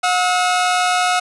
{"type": "tone pair together", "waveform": "sawtooth", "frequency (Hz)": [722.9, 1288], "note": ["F#5", "E6"], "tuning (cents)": [-40, -41], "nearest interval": "minor seventh", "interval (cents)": 999, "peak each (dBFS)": [-12, -16], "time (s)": [0.03, 1.2], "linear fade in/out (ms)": 10, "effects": ["resampled to 24000 Hz"]}